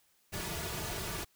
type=noise with comb filter; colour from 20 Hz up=pink; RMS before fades=-38 dBFS; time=0.32-1.25 s; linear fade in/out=20 ms; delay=3.8 ms; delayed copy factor=-0.65; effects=white hiss -70 dBFS RMS until 1.35 s